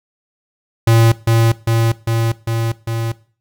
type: tone with echo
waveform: square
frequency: 114.3 Hz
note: A#2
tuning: 34 cents flat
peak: -9 dBFS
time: 0.87-1.12 s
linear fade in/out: 5 ms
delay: 400 ms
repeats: 5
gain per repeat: -2 dB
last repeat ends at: 3.12 s
effects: noise-tail reverb RT60 0.4 s tail -18 dB re dry